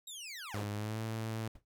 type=linear sweep; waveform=20% pulse; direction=down; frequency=3840 to 92.5 Hz; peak=-38 dBFS; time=0.07-0.64 s; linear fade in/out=5 ms
type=tone with pitch glide; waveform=sawtooth; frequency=103.3 to 111.36 Hz; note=G#2 to A2; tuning=-9 to +21 cents; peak=-32 dBFS; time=0.54-1.48 s; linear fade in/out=5 ms; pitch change=+130 cents; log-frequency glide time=0.72-1 s
type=noise with exponential decay; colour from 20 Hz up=brown; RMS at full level=-47 dBFS; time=1.55-1.65 s; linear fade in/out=5 ms; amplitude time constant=20 ms
effects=none